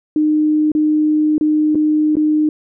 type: tone with dropouts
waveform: sine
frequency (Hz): 305.4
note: D#4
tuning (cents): -32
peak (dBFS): -11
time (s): 0.16-2.49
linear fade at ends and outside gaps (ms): 2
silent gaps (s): 0.718-0.75 / 1.381-1.41 / 1.748-1.754 / 2.155-2.168
effects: none